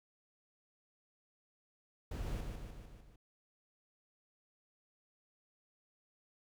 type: noise with echo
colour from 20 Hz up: brown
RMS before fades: -40 dBFS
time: 2.11-2.41 s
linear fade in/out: 5 ms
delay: 150 ms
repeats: 5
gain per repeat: -4 dB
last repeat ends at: 3.16 s
effects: none